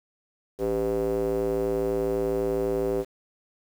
square tone with band-pass filter, 56 Hz, A1, 31 cents sharp, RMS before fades -26 dBFS, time 0.58-3.05 s, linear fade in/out 50 ms, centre 440 Hz, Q 6.8, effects 8-bit

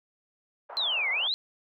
white band-pass noise, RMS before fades -42 dBFS, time 0.69-1.28 s, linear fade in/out 10 ms, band 630 to 1100 Hz, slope 24 dB/octave
sine exponential two-way sweep, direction down then up, 4186 to 2003 to 4186 Hz, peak -25 dBFS, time 0.77-1.34 s, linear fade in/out 0 ms, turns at 1.1 s
effects none

